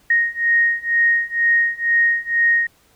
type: beating tone pair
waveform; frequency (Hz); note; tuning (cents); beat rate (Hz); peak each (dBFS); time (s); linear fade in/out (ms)
sine; 1864.7 / 1866.8; A#6 / A#6; 0 / +2; 2.1; -18 / -17; 0.1-2.67; 5
effects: pink hiss -56 dBFS RMS until 2.95 s